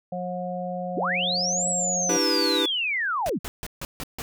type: harmonic tone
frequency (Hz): 180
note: F#3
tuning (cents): -47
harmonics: 1 / 3 / 4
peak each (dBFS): -32 / -32 / -32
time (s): 0.12-2.17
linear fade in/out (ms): 5
type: linear two-way sweep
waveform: sine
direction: up then down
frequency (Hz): 121 to 7902 to 121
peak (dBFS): -23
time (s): 0.96-3.39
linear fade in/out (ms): 20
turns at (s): 1.68
type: chord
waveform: square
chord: E minor seventh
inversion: third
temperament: equal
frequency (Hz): 293.7 / 329.6 / 392 / 493.9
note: D4 / E4 / G4 / B4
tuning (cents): 0 / 0 / 0 / 0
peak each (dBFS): -29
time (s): 2.09-2.66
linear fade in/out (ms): 5
type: noise bursts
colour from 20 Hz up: pink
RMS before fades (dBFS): -33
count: 6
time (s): 3.26-4.22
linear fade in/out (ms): 0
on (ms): 35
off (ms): 150
effects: none